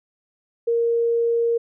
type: tone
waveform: sine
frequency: 466.2 Hz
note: A#4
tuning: in tune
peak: -17 dBFS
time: 0.67-1.58 s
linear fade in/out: 10 ms
effects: none